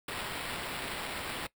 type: noise with sample-and-hold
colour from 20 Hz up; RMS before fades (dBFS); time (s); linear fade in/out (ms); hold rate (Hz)
white; -38; 0.08-1.47; 5; 6300
effects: noise-tail reverb RT60 0.1 s tail -19 dB re dry